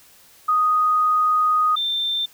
sine tone pair in turn, 1244.5 / 3574 Hz, D#6 / A7, 0 / +26 cents, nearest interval octave + tritone, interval 1826 cents, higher second, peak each -15 / -20 dBFS, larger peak first, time 0.48-1.76 / 1.76-2.26 s, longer first, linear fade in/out 10 ms, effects white hiss -51 dBFS RMS until 2.33 s

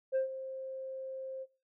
sine tone with ADSR envelope, 528 Hz, C5, 16 cents sharp, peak -24 dBFS, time 0.12-1.46 s, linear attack 35 ms, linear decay 120 ms, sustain -15 dB, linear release 39 ms, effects noise-tail reverb RT60 0.3 s tail -17 dB re dry + tanh soft clip ceiling -26 dBFS

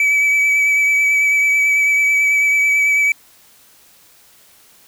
triangle tone with vibrato, 2292 Hz, D7, 43 cents flat, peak -10 dBFS, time 0-3.12 s, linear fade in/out 2 ms, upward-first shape triangle, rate 9.1 Hz, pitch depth 22 cents each way, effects white hiss -49 dBFS RMS until 4.87 s

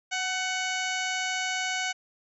harmonic tone with a mistuned harmonic, 742 Hz, F#5, 5 cents sharp, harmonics 1 / 2 / 3 / 4 / 5 / 6 / 7 / 8 / 9 / 10, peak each -34 / -33 / -33 / -35 / -42 / -41 / -46 / -39 / -40 / -46 dBFS, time 0.11-1.93 s, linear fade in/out 20 ms, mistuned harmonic 2, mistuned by +30 cents, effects none

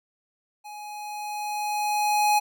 square tone with level ramp, 837 Hz, G#5, 13 cents sharp, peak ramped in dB -39 to -18 dBFS, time 0.64-2.4 s, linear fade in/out 20 ms, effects none

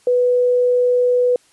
sine tone, 493.9 Hz, B4, in tune, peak -12 dBFS, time 0.07-1.36 s, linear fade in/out 2 ms, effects white hiss -55 dBFS RMS until 1.52 s + resampled to 24000 Hz

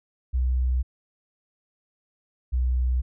sine tone pair in turn, 63.1 / 62.52 Hz, B1 / B1, +38 / +22 cents, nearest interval unison, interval 16 cents, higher first, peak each -20 dBFS, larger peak neither, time 0.33-0.83 / 2.52-3.02 s, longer neither, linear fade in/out 20 ms, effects none

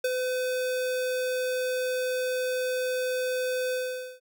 square tone with ADSR envelope, 507 Hz, B4, 45 cents sharp, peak -23 dBFS, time 0.04-4.2 s, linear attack 6 ms, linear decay 34 ms, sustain -4 dB, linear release 470 ms, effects none

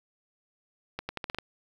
accelerating click train, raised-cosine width 0.3 ms, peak -17 dBFS, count 7, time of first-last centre 0.99-1.386 s, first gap 100 ms, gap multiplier 0.83, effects 8-bit

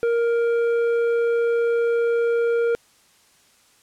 triangle tone with tanh clipping, 467.5 Hz, A#4, 5 cents sharp, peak -19 dBFS, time 0.03-2.75 s, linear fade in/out 0 ms, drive 12 dB, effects white hiss -57 dBFS RMS until 3.82 s + low-pass 10000 Hz 12 dB/octave

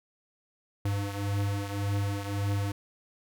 square beating tone pair, 100.1 / 101.9 Hz, G2 / G#2, +37 / -32 cents, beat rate 1.8 Hz, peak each -30 / -35 dBFS, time 0.85-2.72 s, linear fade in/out 5 ms, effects none

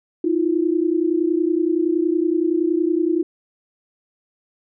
sine tone pair together, 318.5 / 349.2 Hz, D#4 / F4, +41 / 0 cents, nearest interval major second, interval 159 cents, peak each -19 dBFS, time 0.24-3.23 s, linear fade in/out 5 ms, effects none

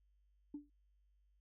sine tone with exponential decay, 291.6 Hz, D4, 12 cents flat, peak -39 dBFS, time 0.54-0.7 s, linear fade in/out 5 ms, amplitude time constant 34 ms, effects tanh soft clip ceiling -37 dBFS + added 50 Hz sine -70 dBFS peak until 1.4 s

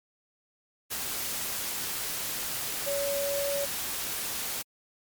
sine tone in noise, 565 Hz, C#5, 33 cents sharp, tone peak -28 dBFS, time 2.86-3.66 s, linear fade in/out 20 ms, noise white, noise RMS -33 dBFS, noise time 0.9-4.63 s, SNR +2 dB, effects MP3 96 kbps

